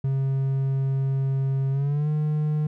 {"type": "tone with pitch glide", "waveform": "triangle", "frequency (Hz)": [135.1, 151.64], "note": ["C#3", "D#3"], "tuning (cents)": [-44, -44], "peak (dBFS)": -19, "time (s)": [0.04, 2.67], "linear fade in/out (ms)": 5, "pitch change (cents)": 200, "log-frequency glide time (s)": [1.71, 2.08], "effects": []}